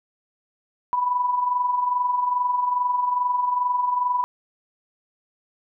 sine tone with amplitude modulation, 987.8 Hz, B5, in tune, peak -17 dBFS, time 0.93-4.24 s, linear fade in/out 0 ms, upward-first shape sine, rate 22.4 Hz, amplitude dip 55%, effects none

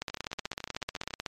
two click trains, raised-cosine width 0.2 ms, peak -21 / -15 dBFS, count 15 / 21, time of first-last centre 0.1-1.107 / 0.02-1.262 s, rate 13.9 / 16.1 Hz, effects MP3 64 kbps

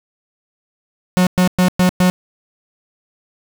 45% pulse tone bursts, 182 Hz, F#3, 28 cents flat, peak -10 dBFS, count 5, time 1.17-2.1 s, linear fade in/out 0 ms, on 98 ms, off 110 ms, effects none

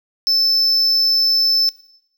triangle tone, 5274 Hz, E8, in tune, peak -12 dBFS, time 0.27-1.69 s, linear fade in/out 0 ms, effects noise-tail reverb RT60 0.8 s tail -19 dB re dry

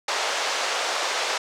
pink band-pass noise, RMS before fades -26 dBFS, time 0.08-1.38 s, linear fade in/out 5 ms, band 520 to 6800 Hz, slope 24 dB/octave, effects none

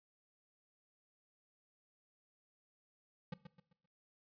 square tone with echo, 170.8 Hz, F3, 38 cents flat, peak -40 dBFS, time 3.32-3.34 s, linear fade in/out 5 ms, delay 130 ms, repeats 4, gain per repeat -9 dB, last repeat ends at 3.86 s, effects noise-tail reverb RT60 0.6 s tail -19 dB re dry + resampled to 11025 Hz

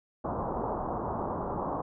white low-pass noise, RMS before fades -33 dBFS, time 0.24-1.82 s, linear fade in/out 10 ms, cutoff 1100 Hz, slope 48 dB/octave, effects none

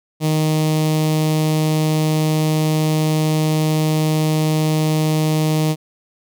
sawtooth tone with notch filter, 155.56 Hz, D#3, in tune, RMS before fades -17 dBFS, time 0.2-5.76 s, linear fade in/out 50 ms, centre 1500 Hz, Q 0.98, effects none

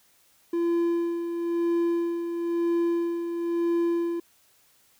triangle tone with tremolo, 340.4 Hz, F4, 44 cents flat, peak -19 dBFS, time 0.53-4.2 s, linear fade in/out 5 ms, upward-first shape sine, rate 1 Hz, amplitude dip 55%, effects white hiss -62 dBFS RMS until 4.99 s

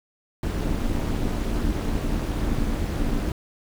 brown noise with amplitude modulation, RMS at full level -21 dBFS, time 0.43-3.32 s, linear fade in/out 2 ms, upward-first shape sine, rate 258 Hz, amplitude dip 80%, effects none

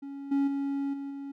triangle tone with level steps, 278.3 Hz, C#4, 7 cents sharp, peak -35 / -21 / -26 / -32 / -34 dBFS, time 0.02-1.32 s, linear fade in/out 10 ms, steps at 0.31 / 0.47 / 0.93 / 1.1 s, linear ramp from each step 10 ms, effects none

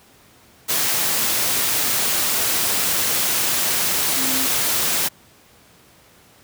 sine tone in noise, 261.6 Hz, C4, in tune, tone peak -28 dBFS, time 4.16-4.47 s, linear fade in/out 20 ms, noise white, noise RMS -20 dBFS, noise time 0.68-5.09 s, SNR -11 dB, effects pink hiss -51 dBFS RMS until 6.43 s + high-pass 80 Hz 12 dB/octave

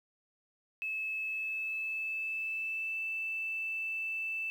sine tone with pitch glide, 2600 to 2645 Hz, E7 to E7, -24 to +5 cents, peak -33 dBFS, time 0.82-4.5 s, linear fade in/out 0 ms, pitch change +29 cents, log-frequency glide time 1.18-2.98 s, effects 10-bit

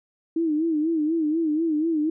sine tone with vibrato, 316.2 Hz, D#4, 28 cents sharp, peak -20 dBFS, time 0.36-2.1 s, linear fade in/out 5 ms, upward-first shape sine, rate 4.1 Hz, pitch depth 100 cents each way, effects none

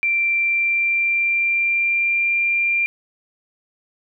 sine tone with pitch glide, 2356 to 2382 Hz, D7 to D7, +5 to +24 cents, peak -16 dBFS, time 0.03-2.86 s, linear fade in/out 0 ms, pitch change +19 cents, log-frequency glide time 0.36-2.33 s, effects none

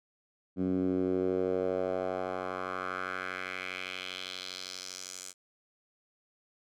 10% pulse tone with band-pass filter sweep, 92.5 Hz, F#2, in tune, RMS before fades -34 dBFS, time 0.56-5.34 s, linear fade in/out 50 ms, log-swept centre 230 to 7600 Hz, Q 2.4, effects none

